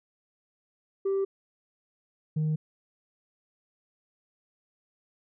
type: tone pair in turn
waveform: sine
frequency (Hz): 390.3 / 154.89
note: G4 / D#3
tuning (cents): -8 / -8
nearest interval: octave + major third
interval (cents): 1600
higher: first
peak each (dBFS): -22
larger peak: neither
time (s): 1.05-1.25 / 2.36-2.56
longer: neither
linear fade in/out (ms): 10
effects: tanh soft clip ceiling -23 dBFS